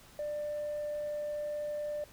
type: tone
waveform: sine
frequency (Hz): 594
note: D5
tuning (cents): +20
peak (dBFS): -32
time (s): 0.19-2.04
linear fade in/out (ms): 2
effects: tanh soft clip ceiling -31 dBFS + pink hiss -57 dBFS RMS until 2.12 s